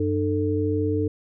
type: tone cluster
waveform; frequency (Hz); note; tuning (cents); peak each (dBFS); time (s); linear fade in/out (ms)
sine; 95.9 / 301.9 / 443.8; G2 / D4 / A4; -37 / +48 / +15; -25; 0-1.08; 5
effects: none